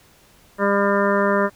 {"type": "harmonic tone", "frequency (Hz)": 200.5, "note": "G3", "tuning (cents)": 39, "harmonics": [1, 2, 3, 5, 6, 7, 8, 9], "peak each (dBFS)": [-22, -22, -21, -24, -26, -27, -30, -28], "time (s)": [0.58, 1.5], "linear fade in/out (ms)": 50, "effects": ["pink hiss -53 dBFS RMS until 1.55 s"]}